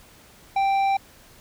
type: tone with tanh clipping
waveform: sine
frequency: 784 Hz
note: G5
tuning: in tune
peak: -20 dBFS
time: 0.56-0.97 s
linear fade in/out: 5 ms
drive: 9 dB
effects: pink hiss -51 dBFS RMS until 1.4 s